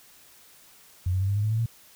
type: tone with pitch steps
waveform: sine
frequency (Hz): 90.4 / 93.59 / 96.89 / 100.31 / 103.84 / 107.5 / 111.3 / 115.22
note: F#2 / F#2 / G2 / G2 / G#2 / A2 / A2 / A#2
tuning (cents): -40 / +20 / -20 / +40 / 0 / -40 / +20 / -20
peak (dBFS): -22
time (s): 1.06-1.66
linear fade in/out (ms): 5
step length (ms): 75
effects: white hiss -54 dBFS RMS until 1.95 s